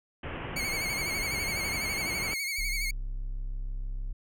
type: low-pass noise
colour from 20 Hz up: pink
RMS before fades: -37 dBFS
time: 0.23-2.34 s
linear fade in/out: 5 ms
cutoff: 3100 Hz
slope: 96 dB/octave
type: tone with vibrato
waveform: sawtooth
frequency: 2200 Hz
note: C#7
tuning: 14 cents flat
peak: -27 dBFS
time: 0.56-2.91 s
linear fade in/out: 5 ms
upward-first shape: sine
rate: 12 Hz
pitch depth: 64 cents each way
type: tone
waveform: triangle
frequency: 33.21 Hz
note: C1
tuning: 27 cents sharp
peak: -29 dBFS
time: 2.58-4.13 s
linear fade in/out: 10 ms
effects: none